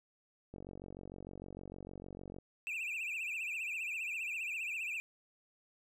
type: click train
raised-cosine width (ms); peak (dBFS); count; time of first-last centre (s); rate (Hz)
2; -34; 87; 0.54-2.385; 46.6
type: tone with vibrato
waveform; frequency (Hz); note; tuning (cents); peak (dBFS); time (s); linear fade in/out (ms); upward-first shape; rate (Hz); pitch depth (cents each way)
triangle; 2539; D#7; +34; -35; 2.67-5; 0; triangle; 15; 150
effects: none